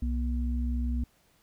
sine tone pair together, 63.3 / 239.7 Hz, B1 / A#3, +43 / +48 cents, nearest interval octave + major seventh, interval 2305 cents, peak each -27 / -34 dBFS, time 0.02-1.04 s, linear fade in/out 5 ms, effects pink hiss -66 dBFS RMS until 1.42 s

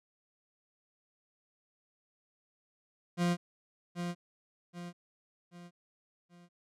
40% pulse tone with echo, 174.61 Hz, F3, in tune, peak -26 dBFS, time 3.17-3.37 s, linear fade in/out 50 ms, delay 780 ms, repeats 4, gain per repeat -7 dB, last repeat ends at 6.49 s, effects low-pass 9000 Hz 12 dB/octave

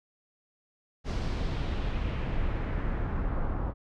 brown noise with low-pass filter sweep, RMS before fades -30 dBFS, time 1.04-3.74 s, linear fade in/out 50 ms, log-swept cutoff 5500 to 1100 Hz, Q 1.4, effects none

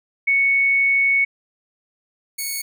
sine / 5% pulse tone pair in turn, 2217 / 2217 Hz, C#7 / C#7, 0 / 0 cents, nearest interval unison, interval 0 cents, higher neither, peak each -14 / -14 dBFS, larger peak neither, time 0.27-1.25 / 2.38-2.62 s, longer first, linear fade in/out 10 ms, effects none

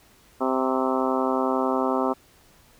harmonic tone with a mistuned harmonic, 130.81 Hz, C3, in tune, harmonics 2 / 3 / 4 / 5 / 6 / 7 / 8 / 9 / 10, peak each -26 / -28 / -29 / -30 / -31 / -31 / -32 / -33 / -33 dBFS, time 0.4-2.14 s, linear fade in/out 20 ms, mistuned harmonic 9, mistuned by -29 cents, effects pink hiss -56 dBFS RMS until 2.79 s

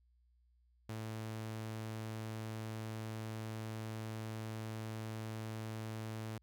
sawtooth tone, 110 Hz, A2, in tune, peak -37 dBFS, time 0.89-6.38 s, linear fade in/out 5 ms, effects added 60 Hz sine -68 dBFS peak until 6.42 s

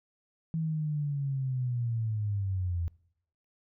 sine linear sweep, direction down, 163.2 to 83 Hz, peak -28 dBFS, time 0.54-2.88 s, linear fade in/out 0 ms, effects noise-tail reverb RT60 0.7 s tail -23 dB re dry

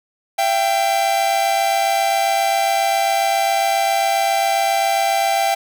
45% pulse tone pair together, 676.6 / 784 Hz, E5 / G5, +45 / 0 cents, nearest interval minor third, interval 255 cents, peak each -20 / -17 dBFS, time 0.38-5.55 s, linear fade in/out 10 ms, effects none

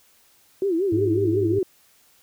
sine tone with vibrato, 361.2 Hz, F#4, 42 cents flat, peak -19 dBFS, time 0.62-1.63 s, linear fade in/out 2 ms, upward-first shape sine, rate 5.5 Hz, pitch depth 190 cents each way
harmonic tone, 103.83 Hz, G#2, in tune, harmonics 1 / 3 / 4, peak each -25 / -30 / -32 dBFS, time 0.92-1.59 s, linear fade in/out 5 ms
effects white hiss -58 dBFS RMS until 2.22 s

